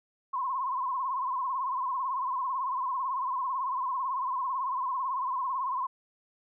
sine tone with vibrato, 1038 Hz, C6, 14 cents flat, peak -28 dBFS, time 0.33-5.87 s, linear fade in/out 10 ms, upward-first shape sine, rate 18 Hz, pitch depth 96 cents each way, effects none

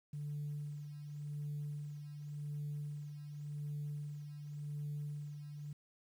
sine tone with tremolo, 146.83 Hz, D3, in tune, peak -37 dBFS, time 0.13-5.73 s, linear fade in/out 5 ms, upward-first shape sine, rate 0.89 Hz, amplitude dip 60%, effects tanh soft clip ceiling -35 dBFS + 11-bit

